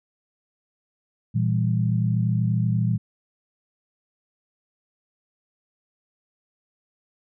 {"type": "chord", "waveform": "sine", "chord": "E diminished", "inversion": "second", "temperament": "equal with one note detuned", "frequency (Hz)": [116.54, 164.81, 197.25], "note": ["Bb2", "E3", "G3"], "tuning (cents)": [0, 0, 11], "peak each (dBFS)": [-21, -25, -27], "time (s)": [1.34, 2.98], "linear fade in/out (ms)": 20, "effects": []}